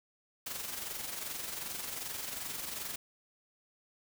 white noise with amplitude modulation, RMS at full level -38 dBFS, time 0.46-2.96 s, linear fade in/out 5 ms, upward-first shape sine, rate 22.6 Hz, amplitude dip 50%, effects none

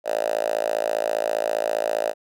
5% pulse tone with high-pass filter, 55 Hz, A1, in tune, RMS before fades -24 dBFS, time 0.04-2.14 s, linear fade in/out 50 ms, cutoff 600 Hz, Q 6.5, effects none

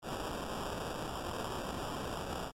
violet noise with sample-and-hold, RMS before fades -39 dBFS, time 0.02-2.52 s, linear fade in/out 50 ms, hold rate 2100 Hz, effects low-pass 12000 Hz 12 dB/octave + MP3 96 kbps

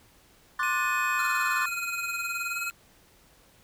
triangle chord, D dominant seventh, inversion third, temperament just, 1057.2 / 1174.7 / 1468.3 / 1762 Hz, C6 / D6 / F#6 / A6, +18 / 0 / -14 / +2 cents, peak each -29 dBFS, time 0.59-1.66 s, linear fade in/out 5 ms
square tone with pitch glide, 2510 to 2542 Hz, D#7 to D#7, +15 to +36 cents, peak -32 dBFS, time 0.63-2.7 s, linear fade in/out 0 ms, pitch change +21 cents, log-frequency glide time 2.51-2.57 s
square tone with tremolo, 1387 Hz, F6, 12 cents flat, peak -31 dBFS, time 1.19-2.71 s, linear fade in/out 0 ms, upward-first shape sine, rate 19 Hz, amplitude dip 80%
effects pink hiss -59 dBFS RMS until 3.63 s

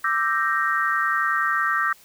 sine chord, E half-diminished seventh, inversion third, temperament equal with one note detuned, 1174.7 / 1325.4 / 1568 / 1864.7 Hz, D6 / E6 / G6 / Bb6, 0 / +9 / 0 / 0 cents, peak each -25 dBFS, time 0.04-1.93 s, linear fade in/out 5 ms, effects white hiss -52 dBFS RMS until 2.04 s

